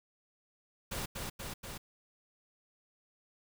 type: noise with echo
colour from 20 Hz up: pink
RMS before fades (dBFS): -38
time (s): 0.91-1.06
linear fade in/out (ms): 10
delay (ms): 240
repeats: 3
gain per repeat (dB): -2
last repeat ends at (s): 1.78
effects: none